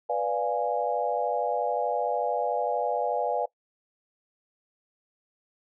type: chord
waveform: sine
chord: B diminished seventh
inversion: none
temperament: equal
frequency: 493.9 / 587.3 / 698.5 / 830.6 Hz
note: B4 / D5 / F5 / Ab5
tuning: 0 / 0 / 0 / 0 cents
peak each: -30 dBFS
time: 0.09-3.46 s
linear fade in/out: 10 ms
effects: noise-tail reverb RT60 0.1 s tail -21 dB re dry